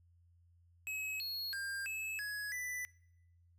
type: tone with pitch steps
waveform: square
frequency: 2563 / 4318 / 1599 / 2598 / 1677 / 1987 Hz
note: E7 / C#8 / G6 / E7 / G#6 / B6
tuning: -49 / -46 / +34 / -26 / +16 / +10 cents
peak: -39 dBFS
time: 0.87-2.85 s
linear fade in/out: 0 ms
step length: 330 ms
effects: noise-tail reverb RT60 0.9 s tail -23 dB re dry + added 86 Hz sine -64 dBFS peak until 3.58 s